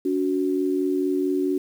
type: tone pair together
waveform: sine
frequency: 284.8 / 369.3 Hz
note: C#4 / F#4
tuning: +47 / -3 cents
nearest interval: major third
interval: 450 cents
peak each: -23 dBFS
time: 0.05-1.58 s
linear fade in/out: 5 ms
effects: 8-bit